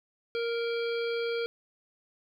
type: harmonic tone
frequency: 466.2 Hz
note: A#4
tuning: in tune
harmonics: 1 / 3 / 5 / 7 / 9 / 10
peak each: -29 / -39 / -40 / -43 / -48 / -47 dBFS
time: 0.35-1.46 s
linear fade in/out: 0 ms
effects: 11-bit